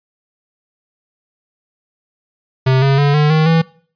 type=tone with pitch steps; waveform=square; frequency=131.1 / 137.06 / 143.3 / 149.81 / 156.63 / 163.75 Hz; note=C3 / C#3 / D3 / D3 / D#3 / E3; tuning=+4 / -19 / -42 / +35 / +12 / -11 cents; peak=-10 dBFS; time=2.66-3.62 s; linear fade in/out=10 ms; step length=160 ms; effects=noise-tail reverb RT60 0.5 s tail -23 dB re dry + resampled to 11025 Hz